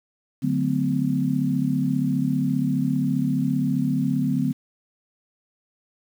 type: chord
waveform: sine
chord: D dominant seventh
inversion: none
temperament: equal with one note detuned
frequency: 146.83 / 185 / 220 / 254.9 Hz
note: D3 / F#3 / A3 / C4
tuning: 0 / 0 / 0 / -45 cents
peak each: -25 / -27 / -28 / -23 dBFS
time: 0.42-4.53 s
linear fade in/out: 20 ms
effects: 8-bit